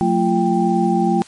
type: tone cluster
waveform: sine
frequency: 181.1 / 223.5 / 344.8 / 787 Hz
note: F#3 / A3 / F4 / G5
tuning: -37 / +27 / -22 / +7 cents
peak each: -19 dBFS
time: 0.01-1.22 s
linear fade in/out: 0 ms
effects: white hiss -44 dBFS RMS until 1.27 s + MP3 48 kbps